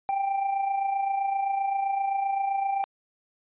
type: tone with amplitude modulation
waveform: triangle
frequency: 787 Hz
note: G5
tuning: 7 cents sharp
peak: -20 dBFS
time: 0.09-2.84 s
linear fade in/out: 0 ms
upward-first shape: sine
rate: 27.7 Hz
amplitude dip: 50%
effects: resampled to 8000 Hz